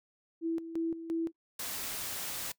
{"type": "tone with tremolo", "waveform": "sine", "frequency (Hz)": 329.6, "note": "E4", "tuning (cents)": 0, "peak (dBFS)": -29, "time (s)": [0.41, 1.32], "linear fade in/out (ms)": 50, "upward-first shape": "square", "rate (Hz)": 2.9, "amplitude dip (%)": 70}
{"type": "noise", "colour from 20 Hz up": "white", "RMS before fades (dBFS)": -38, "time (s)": [1.59, 2.52], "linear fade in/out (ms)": 5}
{"effects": ["noise-tail reverb RT60 0.1 s tail -21 dB re dry"]}